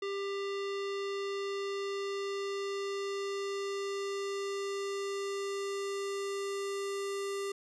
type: tone with low-pass filter sweep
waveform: square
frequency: 396.8 Hz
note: G4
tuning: 21 cents sharp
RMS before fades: -36 dBFS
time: 0.02-7.52 s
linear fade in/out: 5 ms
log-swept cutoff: 4100 to 8800 Hz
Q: 1.3
effects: none